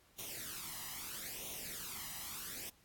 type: noise with flanger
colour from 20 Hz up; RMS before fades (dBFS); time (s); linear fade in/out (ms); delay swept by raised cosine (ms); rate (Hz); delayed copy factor
white; -45; 0.18-2.7; 10; 0.31 to 1.02; 0.77; +0.7
effects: pink hiss -68 dBFS RMS until 2.84 s + AAC 64 kbps